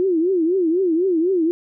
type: tone with vibrato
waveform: sine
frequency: 350 Hz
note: F4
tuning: 4 cents sharp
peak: -15 dBFS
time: 0-1.51 s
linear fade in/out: 0 ms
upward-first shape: triangle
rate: 4 Hz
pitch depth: 210 cents each way
effects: none

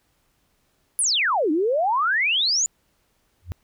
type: exponential two-way sweep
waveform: sine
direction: down then up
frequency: 11175 to 290.6 to 7190 Hz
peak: -18 dBFS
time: 0.99-2.66 s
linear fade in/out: 0 ms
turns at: 1.51 s
type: tone with exponential growth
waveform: sine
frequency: 87.1 Hz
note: F2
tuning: 4 cents flat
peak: -22 dBFS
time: 3.42-3.52 s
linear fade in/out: 0 ms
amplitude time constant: 21 ms
effects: pink hiss -67 dBFS RMS until 3.63 s

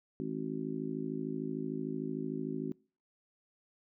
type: harmonic tone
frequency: 53.3 Hz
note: G#1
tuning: 46 cents sharp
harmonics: 3 / 4 / 5 / 6 / 7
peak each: -42 / -41 / -38 / -45 / -40 dBFS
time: 0.2-2.72 s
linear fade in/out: 0 ms
effects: noise-tail reverb RT60 0.4 s tail -25 dB re dry

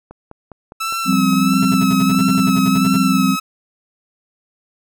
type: click train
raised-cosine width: 1 ms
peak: -22 dBFS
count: 14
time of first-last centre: 0.11-2.758 s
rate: 4.91 Hz
type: tone with vibrato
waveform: sawtooth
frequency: 1312 Hz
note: E6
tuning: 9 cents flat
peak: -16 dBFS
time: 0.8-3.4 s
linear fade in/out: 10 ms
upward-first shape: sine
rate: 1.5 Hz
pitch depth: 46 cents each way
type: chord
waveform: sine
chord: F suspended second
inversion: none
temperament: equal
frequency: 174.61 / 196 / 261.6 Hz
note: F3 / G3 / C4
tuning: 0 / 0 / 0 cents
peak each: -19 / -16 / -16 dBFS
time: 1.05-3.37 s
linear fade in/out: 50 ms
type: tone bursts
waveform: square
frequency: 134.6 Hz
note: C3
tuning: 49 cents sharp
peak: -23 dBFS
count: 15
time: 1.62-2.968 s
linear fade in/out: 5 ms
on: 32 ms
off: 62 ms
effects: none

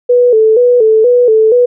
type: tone with vibrato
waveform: sine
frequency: 463.8 Hz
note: A#4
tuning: 9 cents flat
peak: -4 dBFS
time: 0.09-1.66 s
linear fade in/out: 10 ms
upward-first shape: square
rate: 2.1 Hz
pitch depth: 96 cents each way
effects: none

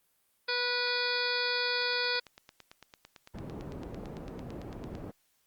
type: harmonic tone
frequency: 490 Hz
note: B4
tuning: 14 cents flat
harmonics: 1 / 2 / 3 / 4 / 5 / 7 / 8 / 9 / 10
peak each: -36 / -40 / -34 / -40 / -37 / -39 / -40 / -34 / -38 dBFS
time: 0.48-2.2 s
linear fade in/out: 10 ms
type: click train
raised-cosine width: 0.2 ms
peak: -31 dBFS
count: 29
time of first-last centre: 1.82-4.952 s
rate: 8.94 Hz
type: low-pass noise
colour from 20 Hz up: white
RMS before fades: -42 dBFS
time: 3.34-5.11 s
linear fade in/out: 5 ms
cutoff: 360 Hz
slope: 12 dB/octave
effects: white hiss -72 dBFS RMS until 5.46 s + Opus 32 kbps

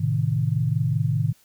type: chord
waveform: sine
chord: A diminished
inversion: none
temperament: equal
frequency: 110 / 130.81 / 155.56 Hz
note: A2 / C3 / Eb3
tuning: 0 / 0 / 0 cents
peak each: -24 dBFS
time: 0-1.33 s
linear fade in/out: 10 ms
effects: white hiss -59 dBFS RMS until 1.44 s

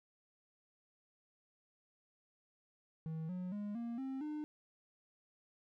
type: tone with pitch steps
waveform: triangle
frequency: 160 / 181.68 / 206.3 / 234.3 / 266 / 302 Hz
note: D#3 / F#3 / G#3 / A#3 / C4 / D4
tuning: +49 / -31 / -11 / +9 / +29 / +48 cents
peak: -37 dBFS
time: 3.06-4.44 s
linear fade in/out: 0 ms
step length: 230 ms
effects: none

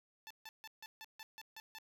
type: tone bursts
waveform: 10% pulse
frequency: 880 Hz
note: A5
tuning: in tune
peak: -40 dBFS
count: 9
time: 0.27-1.785 s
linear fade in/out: 0 ms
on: 35 ms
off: 150 ms
effects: none

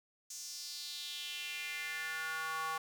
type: tone with high-pass filter sweep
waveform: square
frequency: 160 Hz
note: D#3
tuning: 49 cents sharp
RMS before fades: -41 dBFS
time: 0.3-2.78 s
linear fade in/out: 5 ms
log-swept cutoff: 6400 to 1000 Hz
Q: 3.5
effects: none

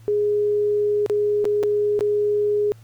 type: tone with dropouts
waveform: sine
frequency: 415.3 Hz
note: G#4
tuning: in tune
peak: -17 dBFS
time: 0.08-2.72 s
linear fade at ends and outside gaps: 0 ms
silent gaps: 1.062-1.098 / 1.444-1.453 / 1.63-1.635 / 1.992-2.008 s
effects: added 112 Hz sine -43 dBFS peak until 2.83 s + pink hiss -57 dBFS RMS until 2.83 s

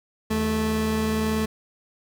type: tone pair together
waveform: 30% pulse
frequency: 79.7 / 218.4 Hz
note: D#2 / A3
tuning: +42 / -13 cents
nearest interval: octave + perfect fourth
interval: 1745 cents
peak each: -27 / -20 dBFS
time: 0.3-1.46 s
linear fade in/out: 10 ms
effects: none

